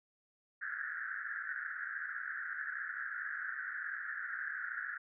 white band-pass noise, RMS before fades -41 dBFS, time 0.61-4.98 s, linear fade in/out 10 ms, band 1400 to 1800 Hz, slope 96 dB/octave, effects none

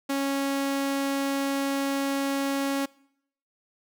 sawtooth tone, 275.9 Hz, C#4, 8 cents flat, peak -21 dBFS, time 0.09-2.86 s, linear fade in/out 10 ms, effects noise-tail reverb RT60 0.7 s tail -23 dB re dry

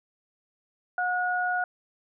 sine tone pair together, 724.6 / 1451 Hz, F#5 / F#6, -36 / -34 cents, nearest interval octave, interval 1202 cents, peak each -27 dBFS, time 0.98-1.64 s, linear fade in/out 2 ms, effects none

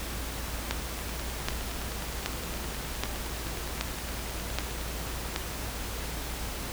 two click trains, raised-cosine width 0.2 ms, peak -22 / -10 dBFS, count 38 / 7, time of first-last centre 0.99-4.812 / 0.71-5.361 s, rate 9.68 / 1.29 Hz, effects added 57 Hz sine -37 dBFS peak until 6.72 s + pink hiss -37 dBFS RMS until 6.72 s

